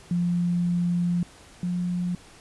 sine tone pair in turn, 174.61 / 177.46 Hz, F3 / F3, 0 / +28 cents, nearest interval unison, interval 28 cents, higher second, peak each -21 / -24 dBFS, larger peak first, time 0.11-1.23 / 1.63-2.15 s, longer first, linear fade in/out 2 ms, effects pink hiss -50 dBFS RMS until 2.4 s + resampled to 24000 Hz

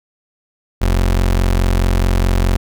30% pulse tone, 44.71 Hz, F1, 41 cents sharp, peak -9 dBFS, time 0.81-2.57 s, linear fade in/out 10 ms, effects none

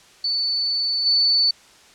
sine tone with level steps, 4489 Hz, C#8, 21 cents sharp, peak -19 / -14 dBFS, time 0.24-1.51 s, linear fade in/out 5 ms, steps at 1.05 s, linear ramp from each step 20 ms, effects white hiss -50 dBFS RMS until 1.94 s + low-pass 7000 Hz 12 dB/octave

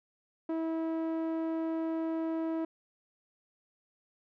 sawtooth tone with low-pass filter, 324.6 Hz, E4, 27 cents flat, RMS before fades -33 dBFS, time 0.49-2.65 s, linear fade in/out 5 ms, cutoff 810 Hz, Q 0.56, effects none

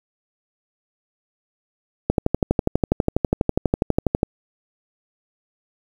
click train, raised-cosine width 2 ms, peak -3 dBFS, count 27, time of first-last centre 2.1-4.231 s, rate 12.2 Hz, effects 7-bit

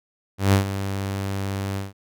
sawtooth tone with ADSR envelope, 98 Hz, G2, in tune, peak -9 dBFS, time 0.38-1.93 s, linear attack 150 ms, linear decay 110 ms, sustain -12 dB, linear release 160 ms, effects none

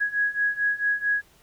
sine beating tone pair, 1661.2 / 1665.7 Hz, G#6 / G#6, 0 / +5 cents, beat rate 4.5 Hz, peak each -26 / -24 dBFS, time 0-1.22 s, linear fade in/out 20 ms, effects pink hiss -58 dBFS RMS until 1.42 s

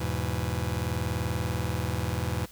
sawtooth chord, E major, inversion none, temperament just, 82.41 / 103.01 / 123.61 Hz, E2 / G#2 / B2, 0 / -14 / +2 cents, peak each -27 / -28 / -28 dBFS, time 0-2.46 s, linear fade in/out 10 ms, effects added 50 Hz sine -56 dBFS peak until 2.51 s + white hiss -52 dBFS RMS until 2.51 s

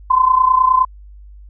sine tone with amplitude modulation, 1027 Hz, C6, 33 cents flat, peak -6 dBFS, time 0.1-0.85 s, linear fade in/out 10 ms, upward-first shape sine, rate 29.7 Hz, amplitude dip 75%, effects added 50 Hz sine -36 dBFS peak until 1.49 s

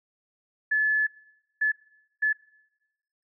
sine tone bursts at uneven times, 1724 Hz, A6, 36 cents flat, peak -20 dBFS, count 3, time 0.71-1.07 / 1.61-1.72 / 2.22-2.33 s, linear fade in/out 10 ms, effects noise-tail reverb RT60 1.0 s tail -22 dB re dry

